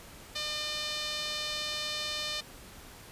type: tone with band-pass filter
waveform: sawtooth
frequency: 603 Hz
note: D5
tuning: 46 cents sharp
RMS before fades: -35 dBFS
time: 0.35-2.41 s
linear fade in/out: 10 ms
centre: 4100 Hz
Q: 2.1
effects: pink hiss -50 dBFS RMS until 3.11 s + resampled to 32000 Hz